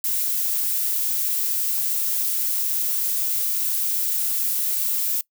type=noise; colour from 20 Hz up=violet; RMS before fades=-23 dBFS; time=0.04-5.21 s; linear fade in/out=2 ms; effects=noise-tail reverb RT60 0.1 s tail -22 dB re dry